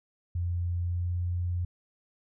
sine tone with pitch glide, 87.31 to 88.22 Hz, F2 to F2, 0 to +18 cents, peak -27 dBFS, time 0.35-1.65 s, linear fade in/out 5 ms, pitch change +18 cents, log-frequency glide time 0.83-1.12 s, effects none

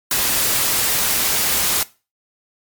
white noise, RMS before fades -18 dBFS, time 0.11-1.83 s, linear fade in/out 2 ms, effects noise-tail reverb RT60 0.3 s tail -19 dB re dry + MP3 96 kbps

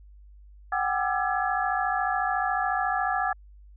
sine tone cluster, 742 / 796 / 1192 / 1335 / 1693 Hz, F#5 / G5 / D6 / E6 / G#6, +5 / +26 / +25 / +22 / +33 cents, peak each -28 / -30 / -32 / -32 / -30 dBFS, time 0.72-3.33 s, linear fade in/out 5 ms, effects added 50 Hz sine -47 dBFS peak until 3.76 s

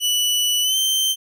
sawtooth tone with pitch glide, 2960 to 3114 Hz, F#7 to G7, 0 to -12 cents, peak -14 dBFS, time 0-1.16 s, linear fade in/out 50 ms, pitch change +88 cents, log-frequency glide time 0.62-0.77 s, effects none

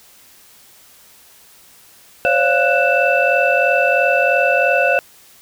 sine tone cluster, 527 / 570 / 698 / 1481 / 2650 Hz, C5 / C#5 / F5 / F#6 / E7, +12 / +48 / -1 / +1 / +9 cents, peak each -18 dBFS, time 2.25-4.99 s, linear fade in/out 0 ms, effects tanh soft clip ceiling -2 dBFS + white hiss -47 dBFS RMS until 5.41 s

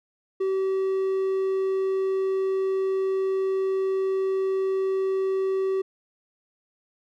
triangle tone, 383.1 Hz, G4, 40 cents flat, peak -20 dBFS, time 0.4-5.82 s, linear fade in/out 10 ms, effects none

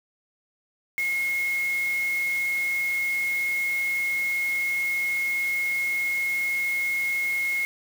sine tone in noise, 2161 Hz, C#7, 45 cents flat, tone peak -23 dBFS, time 0.98-7.65 s, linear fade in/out 0 ms, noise white, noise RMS -40 dBFS, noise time 0.98-7.65 s, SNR +14 dB, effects none

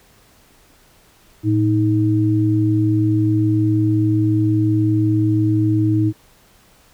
sine tone pair together, 111.48 / 315.3 Hz, A2 / D#4, +23 / +23 cents, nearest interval octave + tritone, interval 1800 cents, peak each -16 dBFS, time 1.43-6.13 s, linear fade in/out 50 ms, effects pink hiss -52 dBFS RMS until 6.93 s

